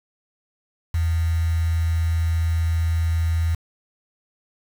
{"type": "tone with quantisation", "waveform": "sine", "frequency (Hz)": 82.41, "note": "E2", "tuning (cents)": 0, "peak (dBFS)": -18, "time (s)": [0.94, 3.55], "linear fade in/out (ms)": 5, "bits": 6, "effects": []}